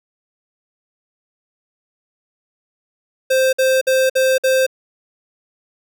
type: tone bursts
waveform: square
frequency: 523.3 Hz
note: C5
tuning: in tune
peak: -13 dBFS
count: 5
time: 3.3-4.666 s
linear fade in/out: 10 ms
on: 230 ms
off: 54 ms
effects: none